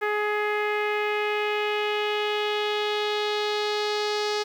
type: tone with low-pass filter sweep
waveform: sawtooth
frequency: 419.4 Hz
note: G#4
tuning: 17 cents sharp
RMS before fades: -26 dBFS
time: 0.01-4.44 s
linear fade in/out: 20 ms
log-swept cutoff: 1900 to 4900 Hz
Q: 2.7
effects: 9-bit